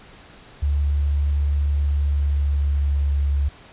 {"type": "tone with pitch glide", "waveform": "sine", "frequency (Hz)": [71.9, 70.66], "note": ["D2", "C#2"], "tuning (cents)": [-36, 34], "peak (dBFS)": -17, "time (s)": [0.62, 3.49], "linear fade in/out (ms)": 10, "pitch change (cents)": -30, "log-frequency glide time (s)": [1.79, 3.33], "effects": ["pink hiss -46 dBFS RMS until 3.72 s", "resampled to 8000 Hz"]}